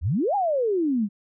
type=exponential two-way sweep; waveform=sine; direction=up then down; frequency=68 to 842 to 192.4 Hz; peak=-20 dBFS; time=0.01-1.09 s; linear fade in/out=50 ms; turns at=0.35 s; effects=none